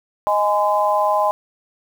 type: chord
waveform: sine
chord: Ab major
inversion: second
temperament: equal with one note detuned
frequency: 622.3 / 830.6 / 1023.8 Hz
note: Eb5 / Ab5 / C6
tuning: 0 / 0 / -38 cents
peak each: -19 dBFS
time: 0.27-1.31 s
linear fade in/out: 0 ms
effects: 7-bit